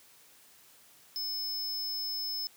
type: tone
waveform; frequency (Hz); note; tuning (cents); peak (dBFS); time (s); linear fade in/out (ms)
square; 5220; E8; -18; -33; 1.16-2.47; 0
effects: white hiss -59 dBFS RMS until 2.56 s + high-pass 80 Hz 12 dB/octave